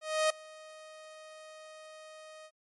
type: tone with ADSR envelope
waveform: sawtooth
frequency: 624 Hz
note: D#5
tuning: 5 cents sharp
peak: -20 dBFS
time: 0.01-2.51 s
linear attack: 290 ms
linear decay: 5 ms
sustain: -24 dB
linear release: 58 ms
effects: MP3 48 kbps